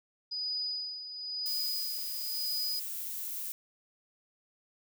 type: tone with tremolo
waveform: sine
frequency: 4961 Hz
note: D#8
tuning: 6 cents flat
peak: -31 dBFS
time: 0.31-2.8 s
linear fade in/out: 10 ms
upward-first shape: sine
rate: 0.98 Hz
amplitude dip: 65%
type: noise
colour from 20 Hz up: violet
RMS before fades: -38 dBFS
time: 1.46-3.52 s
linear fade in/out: 0 ms
effects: none